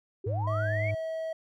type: linear sweep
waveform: sine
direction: up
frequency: 350 to 2303 Hz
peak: -33 dBFS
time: 0.24-0.91 s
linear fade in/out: 5 ms
type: tone with vibrato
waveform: triangle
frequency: 104.6 Hz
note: G#2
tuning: 13 cents sharp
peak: -26 dBFS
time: 0.26-0.95 s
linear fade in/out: 10 ms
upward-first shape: triangle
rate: 8.9 Hz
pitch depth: 29 cents each way
type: tone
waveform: triangle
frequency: 645 Hz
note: E5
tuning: 38 cents flat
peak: -29 dBFS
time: 0.47-1.33 s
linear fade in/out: 5 ms
effects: none